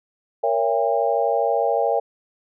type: chord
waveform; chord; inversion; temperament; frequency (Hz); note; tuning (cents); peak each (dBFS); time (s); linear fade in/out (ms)
sine; A# diminished seventh; none; just; 466.2 / 559.4 / 671.3 / 805.5; A#4 / C#5 / E5 / G5; 0 / +16 / +31 / +47; -23; 0.43-2; 10
effects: none